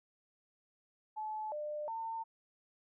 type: tone with pitch steps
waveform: sine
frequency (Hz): 862 / 599 / 903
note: A5 / D5 / A5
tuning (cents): -36 / +34 / +45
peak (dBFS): -37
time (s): 1.16-2.24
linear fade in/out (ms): 20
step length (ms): 360
effects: none